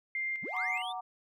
sine tone with tremolo, 2102 Hz, C7, 7 cents sharp, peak -31 dBFS, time 0.15-0.82 s, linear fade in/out 2 ms, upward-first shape square, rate 2.4 Hz, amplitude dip 50%
triangle linear sweep, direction up, 79.1 to 3697 Hz, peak -37 dBFS, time 0.42-0.93 s, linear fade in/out 20 ms
sine chord, Gb augmented, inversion none, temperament equal, 740 / 932.3 / 1174.7 Hz, Gb5 / Bb5 / D6, 0 / 0 / 0 cents, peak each -37 / -42 / -43 dBFS, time 0.53-1.01 s, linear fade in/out 10 ms
effects none

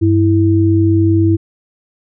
sine tone pair together, 98 / 327.9 Hz, G2 / E4, 0 / -9 cents, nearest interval octave + major sixth, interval 2091 cents, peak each -11 dBFS, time 0.01-1.37 s, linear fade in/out 20 ms, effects none

